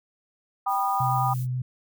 sine chord, G augmented, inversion none, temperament just, 784 / 980 / 1225 Hz, G5 / B5 / D#6, 0 / -14 / -27 cents, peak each -25 / -28 / -27 dBFS, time 0.66-1.34 s, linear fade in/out 10 ms
violet noise, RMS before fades -42 dBFS, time 0.67-1.47 s, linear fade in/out 50 ms
sine tone with vibrato, 126.5 Hz, B2, 42 cents sharp, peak -25 dBFS, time 1-1.62 s, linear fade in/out 5 ms, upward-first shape sine, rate 9.3 Hz, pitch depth 10 cents each way
effects none

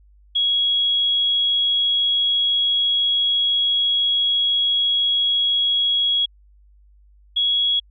sine tone pair in turn, 3322 / 3335 Hz, G#7 / G#7, 0 / +7 cents, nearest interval unison, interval 7 cents, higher second, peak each -16 dBFS, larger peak neither, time 0.35-6.26 / 7.36-7.8 s, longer first, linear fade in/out 10 ms, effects added 50 Hz sine -49 dBFS peak until 7.9 s

